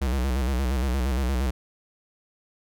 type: tone with vibrato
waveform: square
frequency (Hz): 64.8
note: C2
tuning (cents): -16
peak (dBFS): -23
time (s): 0.01-1.51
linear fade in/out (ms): 10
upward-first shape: square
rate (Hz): 8.6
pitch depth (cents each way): 91
effects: none